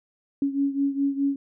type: beating tone pair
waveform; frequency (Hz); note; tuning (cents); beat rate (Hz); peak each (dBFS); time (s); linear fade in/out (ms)
sine; 277.2 / 282; C#4 / C#4; 0 / +30; 4.8; -23 / -27; 0.42-1.36; 2
effects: none